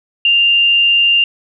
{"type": "tone with frequency modulation", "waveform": "sine", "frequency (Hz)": 2794, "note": "F7", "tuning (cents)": 0, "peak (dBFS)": -8, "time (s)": [0.25, 1.24], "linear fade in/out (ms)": 2, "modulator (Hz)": 87.9, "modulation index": 0.34, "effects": []}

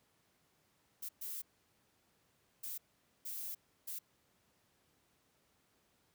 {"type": "noise bursts at uneven times", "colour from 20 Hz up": "violet", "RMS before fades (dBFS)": -43, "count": 5, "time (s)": [[1.02, 1.09], [1.21, 1.42], [2.63, 2.78], [3.25, 3.55], [3.87, 3.99]], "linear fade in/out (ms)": 10, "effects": ["pink hiss -74 dBFS RMS until 6.14 s", "high-pass 80 Hz 12 dB/octave"]}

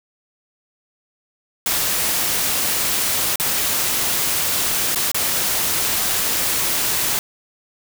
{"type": "noise with dropouts", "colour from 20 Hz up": "white", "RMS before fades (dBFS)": -20, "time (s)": [1.66, 7.19], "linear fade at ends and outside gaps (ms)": 1, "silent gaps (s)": [[3.358, 3.398], [4.948, 4.958], [5.116, 5.145]], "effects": []}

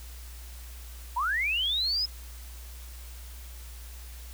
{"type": "linear sweep", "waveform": "sine", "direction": "up", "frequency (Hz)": [890, 5170], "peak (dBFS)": -25, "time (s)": [1.16, 2.06], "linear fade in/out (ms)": 10, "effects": ["added 60 Hz sine -41 dBFS peak until 4.33 s", "white hiss -50 dBFS RMS until 4.33 s"]}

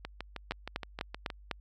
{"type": "two click trains", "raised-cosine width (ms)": 0.3, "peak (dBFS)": [-22, -16], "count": [9, 5], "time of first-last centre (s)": [[0.05, 1.302], [0.51, 1.513]], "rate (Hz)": [6.39, 3.99], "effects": ["added 50 Hz sine -51 dBFS peak until 1.6 s"]}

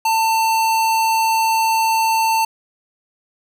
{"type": "tone", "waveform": "square", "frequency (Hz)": 895, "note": "A5", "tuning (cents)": 29, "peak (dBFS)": -15, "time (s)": [0.05, 2.45], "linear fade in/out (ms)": 5, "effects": []}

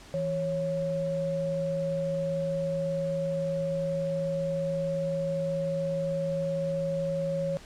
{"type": "tone pair together", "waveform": "sine", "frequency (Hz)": [164.1, 551.2], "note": ["E3", "C#5"], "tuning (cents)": [-8, -10], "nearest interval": "octave + major sixth", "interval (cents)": 2098, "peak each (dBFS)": [-32, -28], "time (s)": [0.14, 7.57], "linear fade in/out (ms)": 0, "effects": ["pink hiss -50 dBFS RMS until 7.65 s", "low-pass 8000 Hz 12 dB/octave"]}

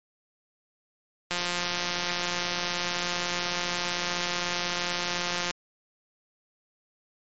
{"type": "click train", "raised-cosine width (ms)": 0.2, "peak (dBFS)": -11, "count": 740, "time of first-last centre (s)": [1.31, 5.509], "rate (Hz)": 176, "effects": ["MP3 32 kbps"]}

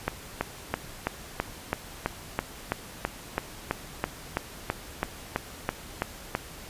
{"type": "click train", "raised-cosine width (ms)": 0.5, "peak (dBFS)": -10, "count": 20, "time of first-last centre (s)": [0.08, 6.351], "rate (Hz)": 3.03, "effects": ["pink hiss -44 dBFS RMS until 6.69 s", "resampled to 32000 Hz"]}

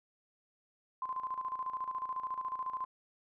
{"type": "tone with tremolo", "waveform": "sine", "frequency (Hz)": 1036, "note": "C6", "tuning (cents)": -17, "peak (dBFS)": -33, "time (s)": [1.02, 2.85], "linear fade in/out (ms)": 2, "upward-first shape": "square", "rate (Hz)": 14, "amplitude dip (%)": 65, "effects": []}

